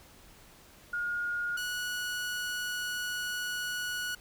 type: tone pair in turn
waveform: sine / sawtooth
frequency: 1429 / 1465.8 Hz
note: F6 / F#6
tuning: +39 / -17 cents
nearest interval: unison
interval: 44 cents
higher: second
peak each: -30 / -29 dBFS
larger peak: second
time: 0.93-1.57 / 1.57-4.15 s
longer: second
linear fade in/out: 5 ms
effects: pink hiss -56 dBFS RMS until 4.2 s